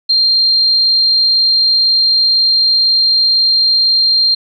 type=tone; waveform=sine; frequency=4186 Hz; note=C8; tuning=in tune; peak=-8 dBFS; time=0.09-4.35 s; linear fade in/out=10 ms; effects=none